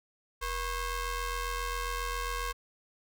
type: ring-modulated tone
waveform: sawtooth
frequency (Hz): 523.3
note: C5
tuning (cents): 0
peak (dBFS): -25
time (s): 0.41-2.53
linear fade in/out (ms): 20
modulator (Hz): 567
effects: none